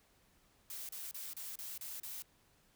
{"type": "noise bursts", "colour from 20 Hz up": "blue", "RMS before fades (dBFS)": -45, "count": 7, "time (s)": [0.7, 2.222], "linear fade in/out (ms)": 2, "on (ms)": 190, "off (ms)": 32, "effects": ["pink hiss -70 dBFS RMS until 2.75 s"]}